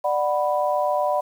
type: chord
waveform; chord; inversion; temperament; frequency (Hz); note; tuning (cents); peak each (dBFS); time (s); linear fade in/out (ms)
sine; B minor; first; just; 592.7 / 740.8 / 987.8; D5 / F#5 / B5; +16 / +2 / 0; -22 / -24 / -25; 0.04-1.21; 10
effects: 8-bit